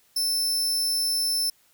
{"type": "tone", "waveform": "sawtooth", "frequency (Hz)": 5300, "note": "E8", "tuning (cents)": 9, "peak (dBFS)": -20, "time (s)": [0.16, 1.5], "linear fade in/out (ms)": 5, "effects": ["white hiss -62 dBFS RMS until 1.73 s"]}